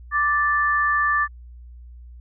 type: tone pair together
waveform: sine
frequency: 1174.7 / 1760 Hz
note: D6 / A6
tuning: 0 / 0 cents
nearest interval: perfect fifth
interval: 700 cents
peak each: -20 dBFS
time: 0.11-1.28 s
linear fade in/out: 50 ms
effects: added 60 Hz sine -39 dBFS peak until 2.2 s